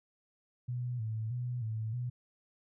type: tone with vibrato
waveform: sine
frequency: 116.54 Hz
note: A#2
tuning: in tune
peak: -33 dBFS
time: 0.68-2.1 s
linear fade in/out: 10 ms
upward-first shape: square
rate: 1.6 Hz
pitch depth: 95 cents each way
effects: none